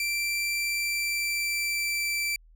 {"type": "tone with pitch glide", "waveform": "sawtooth", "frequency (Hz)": [2349, 2335], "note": ["D7", "D7"], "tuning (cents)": [0, -11], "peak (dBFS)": -23, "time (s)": [0, 2.36], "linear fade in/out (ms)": 2, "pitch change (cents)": -11, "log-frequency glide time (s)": [0.58, 2.14], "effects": ["added 40 Hz sine -52 dBFS peak until 2.55 s"]}